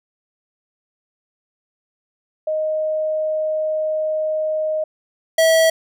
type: tone pair in turn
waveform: sine / square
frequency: 622.3 / 648.8 Hz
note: D#5 / E5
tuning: 0 / -28 cents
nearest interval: minor second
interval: 72 cents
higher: second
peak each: -18 / -12 dBFS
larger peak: second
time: 2.47-4.84 / 5.38-5.7 s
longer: first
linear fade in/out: 5 ms
effects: none